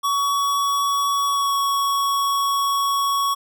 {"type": "tone with pitch glide", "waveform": "square", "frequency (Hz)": [1126, 1115.6], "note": ["C#6", "C#6"], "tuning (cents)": [27, 11], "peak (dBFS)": -19, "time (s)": [0.03, 3.35], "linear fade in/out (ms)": 20, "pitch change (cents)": -16, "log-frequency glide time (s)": [1.28, 1.54], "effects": []}